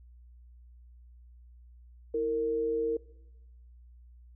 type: tone pair together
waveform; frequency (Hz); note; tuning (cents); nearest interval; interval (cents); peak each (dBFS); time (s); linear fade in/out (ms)
sine; 325.4 / 459.8; E4 / A#4; -22 / -24; tritone; 598; -36 / -27; 2.14-2.97; 5
effects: noise-tail reverb RT60 1.0 s tail -21 dB re dry + added 60 Hz sine -51 dBFS peak until 4.35 s